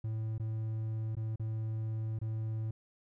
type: tone with dropouts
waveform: triangle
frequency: 110.4 Hz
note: A2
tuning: 6 cents sharp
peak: -31 dBFS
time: 0.04-2.71 s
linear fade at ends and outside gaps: 5 ms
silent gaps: 0.381-0.397 / 1.153-1.167 / 1.359-1.396 / 2.189-2.214 s
effects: none